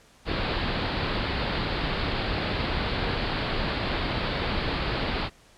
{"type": "low-pass noise", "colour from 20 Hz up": "pink", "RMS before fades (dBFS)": -28, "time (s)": [0.25, 5.3], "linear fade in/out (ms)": 50, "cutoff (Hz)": 4700, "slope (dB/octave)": 96, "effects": ["pink hiss -56 dBFS RMS until 5.57 s", "low-pass 9000 Hz 12 dB/octave"]}